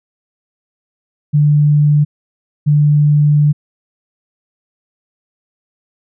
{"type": "tone pair in turn", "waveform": "sine", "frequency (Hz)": [147.9, 147.9], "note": ["D3", "D3"], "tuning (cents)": [13, 13], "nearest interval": "unison", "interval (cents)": 0, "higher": "neither", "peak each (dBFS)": -7, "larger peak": "neither", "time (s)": [[1.33, 2.05], [2.66, 3.53]], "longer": "second", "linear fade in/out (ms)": 20, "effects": []}